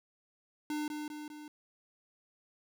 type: tone with echo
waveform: square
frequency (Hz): 300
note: D4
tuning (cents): +37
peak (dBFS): -34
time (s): 0.7-0.88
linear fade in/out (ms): 2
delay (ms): 200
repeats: 3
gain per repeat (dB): -4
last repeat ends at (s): 1.48
effects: none